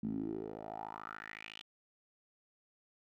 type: tone with band-pass filter sweep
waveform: 10% pulse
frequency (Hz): 53.8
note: A1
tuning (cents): -38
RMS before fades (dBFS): -43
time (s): 0.03-1.62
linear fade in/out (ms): 5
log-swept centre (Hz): 210 to 3300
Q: 5.2
effects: none